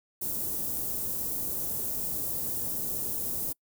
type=band-stop noise; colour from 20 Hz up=white; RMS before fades=-32 dBFS; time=0.21-3.53 s; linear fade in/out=10 ms; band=440 to 12000 Hz; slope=12 dB/octave; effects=noise-tail reverb RT60 0.1 s tail -26 dB re dry